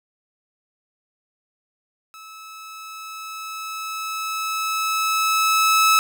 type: tone with level ramp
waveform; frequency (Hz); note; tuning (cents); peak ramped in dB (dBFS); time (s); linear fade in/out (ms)
sawtooth; 1300; E6; -24; -36 to -9; 2.14-5.99; 0
effects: none